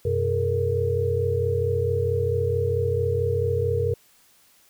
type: tone cluster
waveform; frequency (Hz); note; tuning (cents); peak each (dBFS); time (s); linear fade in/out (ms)
sine; 93.8 / 127.6 / 424.5 / 469; F#2 / C3 / G#4 / A#4; +24 / -43 / +38 / +11; -25 / -29 / -28 / -24; 0.05-3.94; 5
effects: white hiss -58 dBFS RMS until 4.69 s